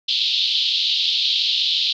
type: band-pass noise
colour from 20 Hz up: white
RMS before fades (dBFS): -20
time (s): 0.08-1.93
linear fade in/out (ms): 10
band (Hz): 3100 to 4200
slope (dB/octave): 48
effects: none